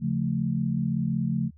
sine chord, Db augmented, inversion none, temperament equal, 138.59 / 174.61 / 220 Hz, Db3 / F3 / A3, 0 / 0 / 0 cents, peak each -28 dBFS, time 0-1.51 s, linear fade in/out 50 ms, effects added 77 Hz sine -50 dBFS peak until 1.57 s

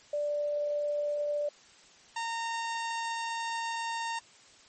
sine / sawtooth tone pair in turn, 587.3 / 919.2 Hz, D5 / A#5, 0 / -25 cents, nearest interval minor sixth, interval 775 cents, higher second, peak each -28 dBFS, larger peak neither, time 0.13-1.49 / 2.16-4.19 s, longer second, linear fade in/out 5 ms, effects white hiss -57 dBFS RMS until 4.68 s + MP3 32 kbps

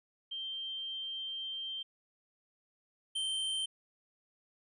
sine / square tone pair in turn, 3148 / 3123 Hz, G7 / G7, +7 / -7 cents, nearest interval unison, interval 14 cents, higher first, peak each -37 / -33 dBFS, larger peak second, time 0.31-1.83 / 3.15-3.66 s, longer first, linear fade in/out 10 ms, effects resampled to 24000 Hz

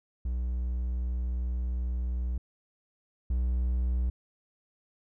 triangle tone pair in turn, 61.3 / 61.69 Hz, B1 / B1, -12 / -1 cents, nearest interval unison, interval 11 cents, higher second, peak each -26 / -23 dBFS, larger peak second, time 0.25-2.38 / 3.3-4.1 s, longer first, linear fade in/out 5 ms, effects none

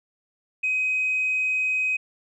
sine tone, 2520 Hz, D#7, 21 cents sharp, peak -20 dBFS, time 0.63-1.97 s, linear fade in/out 10 ms, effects tanh soft clip ceiling -17 dBFS

